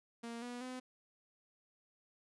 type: tone with pitch steps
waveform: sawtooth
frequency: 233.1 / 243.6 / 254.5 Hz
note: A#3 / B3 / C4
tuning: 0 / -24 / -48 cents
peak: -39 dBFS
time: 0.23-0.8 s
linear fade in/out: 10 ms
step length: 190 ms
effects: resampled to 24000 Hz